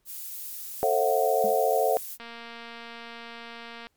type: noise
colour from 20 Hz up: violet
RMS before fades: -37 dBFS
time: 0.05-2.18 s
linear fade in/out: 50 ms
type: chord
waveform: sine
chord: F# half-diminished seventh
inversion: first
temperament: just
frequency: 444 / 532.8 / 666 / 740 Hz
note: A4 / C5 / E5 / F#5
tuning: +16 / +31 / +18 / 0 cents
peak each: -26 dBFS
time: 0.83-1.97 s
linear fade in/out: 0 ms
type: tone with exponential decay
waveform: triangle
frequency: 210 Hz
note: G#3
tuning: 19 cents sharp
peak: -28 dBFS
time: 1.44-1.6 s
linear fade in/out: 2 ms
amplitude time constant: 33 ms
type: click train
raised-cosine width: 0.3 ms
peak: -26 dBFS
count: 390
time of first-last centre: 2.2-3.87 s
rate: 233 Hz
effects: pink hiss -73 dBFS RMS until 3.96 s + MP3 96 kbps